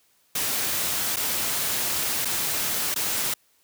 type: noise with dropouts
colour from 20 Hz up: white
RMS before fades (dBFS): -26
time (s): 0.35-3.34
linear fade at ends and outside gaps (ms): 5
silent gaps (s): 1.161-1.167 / 2.249-2.253 / 2.943-2.959
effects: white hiss -64 dBFS RMS until 3.63 s + high-pass 60 Hz 12 dB/octave